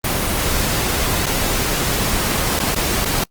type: noise with dropouts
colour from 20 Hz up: pink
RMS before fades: -19 dBFS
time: 0.04-3.24 s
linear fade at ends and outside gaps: 5 ms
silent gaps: 1.26-1.264 / 2.594-2.598 / 2.749-2.76 / 3.05-3.055 s
effects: noise-tail reverb RT60 0.1 s tail -26 dB re dry + Opus 24 kbps